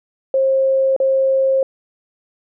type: tone with dropouts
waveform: sine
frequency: 534 Hz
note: C5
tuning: 35 cents sharp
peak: -12 dBFS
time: 0.34-1.63 s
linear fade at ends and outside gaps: 2 ms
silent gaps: 0.964-1.001 s
effects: none